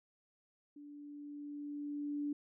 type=tone with level ramp; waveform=sine; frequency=291 Hz; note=D4; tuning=16 cents flat; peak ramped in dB=-50 to -34 dBFS; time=0.76-2.33 s; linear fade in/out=5 ms; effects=none